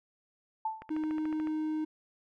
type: tone with exponential decay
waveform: sine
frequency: 880 Hz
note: A5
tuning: in tune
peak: -27 dBFS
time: 0.65-0.94 s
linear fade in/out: 5 ms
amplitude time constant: 61 ms
type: click train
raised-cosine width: 0.5 ms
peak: -29 dBFS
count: 10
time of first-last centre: 0.82-1.472 s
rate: 13.8 Hz
type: tone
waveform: triangle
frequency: 310.3 Hz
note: D#4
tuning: 5 cents flat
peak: -28 dBFS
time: 0.9-1.85 s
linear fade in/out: 10 ms
effects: none